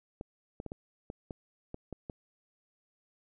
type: clicks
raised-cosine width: 2 ms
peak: -26 dBFS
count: 9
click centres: 0.211 / 0.601 / 0.663 / 0.719 / 1.101 / 1.308 / 1.744 / 1.927 / 2.098 s
effects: none